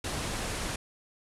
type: low-pass noise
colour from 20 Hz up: pink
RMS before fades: -34 dBFS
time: 0.04-0.76 s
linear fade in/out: 5 ms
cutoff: 11000 Hz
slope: 48 dB/octave
effects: none